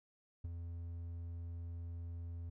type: tone with ADSR envelope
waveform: triangle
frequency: 85 Hz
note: F2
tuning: 46 cents flat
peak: -35 dBFS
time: 0.44-2.5 s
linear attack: 8 ms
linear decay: 21 ms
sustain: -5 dB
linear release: 9 ms
effects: none